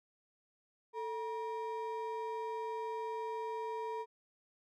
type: ring-modulated tone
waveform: triangle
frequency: 699 Hz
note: F5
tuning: 1 cent sharp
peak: -32 dBFS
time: 0.93-4.06 s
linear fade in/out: 50 ms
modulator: 256 Hz
effects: none